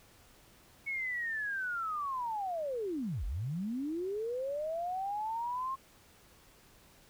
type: linear two-way sweep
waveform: sine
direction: down then up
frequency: 2217 to 40.37 to 1079 Hz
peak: -33 dBFS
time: 0.86-5.76 s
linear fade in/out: 20 ms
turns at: 3.25 s
effects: pink hiss -61 dBFS RMS until 7.09 s